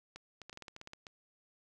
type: clicks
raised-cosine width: 0.2 ms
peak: -30 dBFS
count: 12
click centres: 0.16 / 0.417 / 0.496 / 0.529 / 0.574 / 0.623 / 0.682 / 0.764 / 0.814 / 0.874 / 0.934 / 1.068 s
effects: none